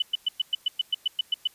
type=tone bursts; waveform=sine; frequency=2992 Hz; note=F#7; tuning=19 cents sharp; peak=-20 dBFS; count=12; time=0-1.474 s; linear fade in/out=5 ms; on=22 ms; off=110 ms; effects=white hiss -57 dBFS RMS until 1.54 s + resampled to 32000 Hz